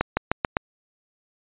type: accelerating click train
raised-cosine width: 0.5 ms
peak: -5 dBFS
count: 5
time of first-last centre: 0.01-0.569 s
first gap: 160 ms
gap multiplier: 0.91
effects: resampled to 8000 Hz